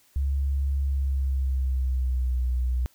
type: tone with pitch glide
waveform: sine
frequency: 69 to 62.19 Hz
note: C#2 to B1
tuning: -7 to +13 cents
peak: -22 dBFS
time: 0.16-2.86 s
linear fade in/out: 0 ms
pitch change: -180 cents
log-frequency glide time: 0.82-2.41 s
effects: white hiss -61 dBFS RMS until 2.94 s